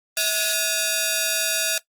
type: ring-modulated tone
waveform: 5% pulse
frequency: 1046.5 Hz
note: C6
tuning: in tune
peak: -5 dBFS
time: 0.17-1.78 s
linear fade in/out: 2 ms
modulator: 401 Hz
effects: noise-tail reverb RT60 0.1 s tail -17 dB re dry + Opus 24 kbps